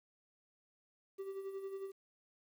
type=tone with tremolo; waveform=triangle; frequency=389.1 Hz; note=G4; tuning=13 cents flat; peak=-37 dBFS; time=1.18-1.92 s; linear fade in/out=20 ms; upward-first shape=sine; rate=11 Hz; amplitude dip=55%; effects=11-bit